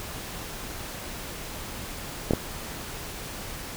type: clicks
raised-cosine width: 2 ms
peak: -8 dBFS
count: 2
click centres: 2.309 / 2.335 s
effects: pink hiss -37 dBFS RMS until 3.76 s